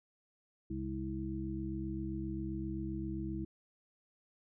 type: harmonic tone with a mistuned harmonic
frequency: 67.6 Hz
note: C#2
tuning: 43 cents flat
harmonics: 1 / 2 / 3 / 5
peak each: -42 / -43 / -42 / -40 dBFS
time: 0.7-3.45 s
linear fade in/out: 5 ms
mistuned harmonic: 5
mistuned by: -72 cents
effects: none